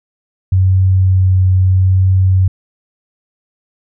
sine tone with vibrato, 93.6 Hz, F#2, 20 cents sharp, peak -7 dBFS, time 0.52-2.48 s, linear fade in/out 5 ms, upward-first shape triangle, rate 0.78 Hz, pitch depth 12 cents each way, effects none

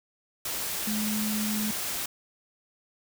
sine tone in noise, 212.9 Hz, G#3, 43 cents sharp, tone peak -28 dBFS, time 0.87-1.71 s, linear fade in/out 5 ms, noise white, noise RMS -32 dBFS, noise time 0.45-2.06 s, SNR +1 dB, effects none

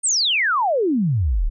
sine exponential sweep, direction down, 9070 to 30.87 Hz, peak -16 dBFS, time 0.03-1.5 s, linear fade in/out 20 ms, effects none

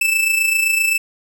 45% pulse tone with amplitude modulation, 2637 Hz, E7, in tune, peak -12 dBFS, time 0.01-0.98 s, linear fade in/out 5 ms, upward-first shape sine, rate 27.7 Hz, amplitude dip 55%, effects none

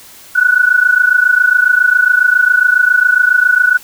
sine tone pair together, 1465 / 1492.3 Hz, F#6 / F#6, -18 / +14 cents, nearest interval unison, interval 32 cents, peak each -10 dBFS, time 0.35-3.78 s, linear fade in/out 10 ms, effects white hiss -38 dBFS RMS until 3.83 s

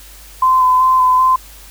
sine tone with vibrato, 1024 Hz, C6, 38 cents flat, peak -8 dBFS, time 0.42-1.36 s, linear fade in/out 5 ms, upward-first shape square, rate 2.6 Hz, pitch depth 15 cents each way, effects added 50 Hz sine -39 dBFS peak until 1.7 s + white hiss -40 dBFS RMS until 1.7 s

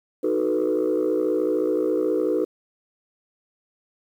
sine chord, B dominant seventh, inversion first, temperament equal, 311.1 / 370 / 440 / 493.9 Hz, D#4 / F#4 / A4 / B4, 0 / 0 / 0 / 0 cents, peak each -24 dBFS, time 0.23-2.45 s, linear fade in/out 10 ms, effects tanh soft clip ceiling -14 dBFS + 9-bit

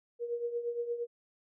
sine tone with tremolo, 474.5 Hz, A#4, 31 cents sharp, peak -29 dBFS, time 0.19-1.07 s, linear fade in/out 50 ms, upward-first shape triangle, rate 8.6 Hz, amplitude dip 75%, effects none

